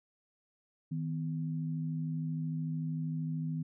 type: tone pair together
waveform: sine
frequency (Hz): 158.7 / 251.9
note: D#3 / B3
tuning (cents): +35 / +34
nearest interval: minor sixth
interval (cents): 799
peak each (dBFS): -33 / -40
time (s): 0.91-3.63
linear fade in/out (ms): 10
effects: none

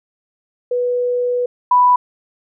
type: tone pair in turn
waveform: sine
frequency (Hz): 491.3 / 989.4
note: B4 / B5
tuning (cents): -9 / +3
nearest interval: octave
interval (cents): 1212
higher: second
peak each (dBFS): -15 / -8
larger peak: second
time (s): 0.71-1.46 / 1.71-1.96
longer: first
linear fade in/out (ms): 5
effects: none

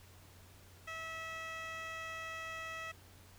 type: tone with band-pass filter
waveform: 15% pulse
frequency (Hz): 649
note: E5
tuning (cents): -27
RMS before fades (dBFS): -44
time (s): 0.87-2.92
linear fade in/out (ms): 10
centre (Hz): 2100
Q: 0.9
effects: added 91 Hz sine -59 dBFS peak until 3.38 s + pink hiss -61 dBFS RMS until 3.38 s

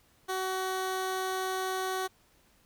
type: tone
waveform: 15% pulse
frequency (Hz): 376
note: F#4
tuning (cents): +28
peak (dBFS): -24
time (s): 0.28-2.08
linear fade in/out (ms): 20
effects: pink hiss -65 dBFS RMS until 2.65 s

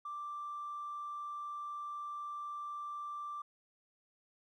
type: tone with tanh clipping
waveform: triangle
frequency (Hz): 1176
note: D6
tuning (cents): +2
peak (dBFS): -39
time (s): 0.05-3.42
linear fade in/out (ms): 5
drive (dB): 1
effects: none

